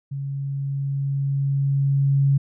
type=tone with level ramp; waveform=sine; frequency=138.59 Hz; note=C#3; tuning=in tune; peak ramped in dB=-26 to -14 dBFS; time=0.11-2.38 s; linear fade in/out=10 ms; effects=none